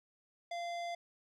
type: tone with low-pass filter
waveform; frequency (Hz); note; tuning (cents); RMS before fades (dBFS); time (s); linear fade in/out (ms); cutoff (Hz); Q
square; 690; F5; -21; -40; 0.51-0.95; 5; 5300; 0.74
effects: 13-bit